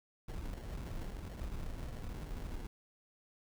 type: noise with sample-and-hold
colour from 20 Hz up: brown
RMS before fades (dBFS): -42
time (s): 0.28-2.67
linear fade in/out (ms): 5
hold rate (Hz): 1225
effects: none